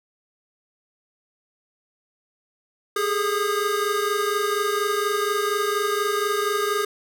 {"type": "tone cluster", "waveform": "square", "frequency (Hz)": [405.4, 429.6, 1229, 1614], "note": ["G#4", "A4", "D#6", "G#6"], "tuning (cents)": [-42, -41, -22, -50], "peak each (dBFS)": [-26, -28, -27, -32], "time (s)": [2.96, 6.85], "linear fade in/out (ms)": 5, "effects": []}